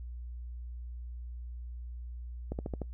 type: slowing click train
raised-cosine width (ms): 2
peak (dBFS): -22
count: 5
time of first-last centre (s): 2.52-2.817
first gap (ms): 69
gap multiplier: 1.05
effects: noise-tail reverb RT60 0.1 s tail -23 dB re dry + added 60 Hz sine -39 dBFS peak until 2.93 s